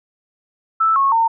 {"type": "tone with pitch steps", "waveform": "sine", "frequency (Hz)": [1318.5, 1096, 911], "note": ["E6", "C#6", "A#5"], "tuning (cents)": [0, -20, -40], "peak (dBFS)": -12, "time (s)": [0.8, 1.28], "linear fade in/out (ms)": 10, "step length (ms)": 160, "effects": []}